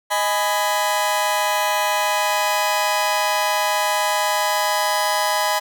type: chord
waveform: sawtooth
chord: G# minor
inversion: second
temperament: just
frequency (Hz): 623 / 830.6 / 996.7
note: D#5 / G#5 / B5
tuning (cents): +2 / 0 / +16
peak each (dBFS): -20 / -18 / -18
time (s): 0.1-5.6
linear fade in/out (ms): 20
effects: none